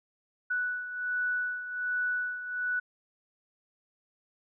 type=beating tone pair; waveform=sine; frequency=1480 / 1481.3 Hz; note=F#6 / F#6; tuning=0 / +2 cents; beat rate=1.3 Hz; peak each=-30 / -36 dBFS; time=0.5-2.8 s; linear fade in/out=10 ms; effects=none